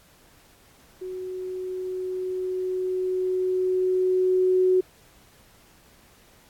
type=tone with level ramp; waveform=sine; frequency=370 Hz; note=F#4; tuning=in tune; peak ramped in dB=-31 to -16 dBFS; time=1.01-4.81 s; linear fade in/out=10 ms; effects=pink hiss -56 dBFS RMS until 6.49 s + AAC 64 kbps